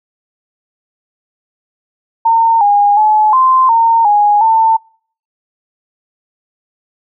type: tone with pitch steps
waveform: sine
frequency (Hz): 911 / 817 / 856 / 1040 / 915 / 828 / 895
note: A#5 / G#5 / A5 / C6 / A#5 / G#5 / A5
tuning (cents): -40 / -29 / -48 / -11 / -32 / -5 / +29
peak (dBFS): -6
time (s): 2.25-4.77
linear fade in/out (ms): 10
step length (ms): 360
effects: noise-tail reverb RT60 0.5 s tail -26 dB re dry